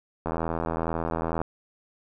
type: click train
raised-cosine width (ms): 1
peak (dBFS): -14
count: 96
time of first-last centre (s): 0.26-1.416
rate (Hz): 82.2
effects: none